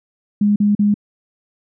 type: tone bursts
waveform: sine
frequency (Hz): 206.2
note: G#3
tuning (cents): -12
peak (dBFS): -11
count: 3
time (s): 0.41-0.942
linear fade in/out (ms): 5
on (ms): 150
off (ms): 41
effects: none